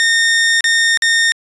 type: tone with dropouts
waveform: sawtooth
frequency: 1832 Hz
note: A#6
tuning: 31 cents flat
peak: -7 dBFS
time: 0-1.32 s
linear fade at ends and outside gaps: 0 ms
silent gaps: 0.607-0.642 / 0.973-1.022 s
effects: resampled to 22050 Hz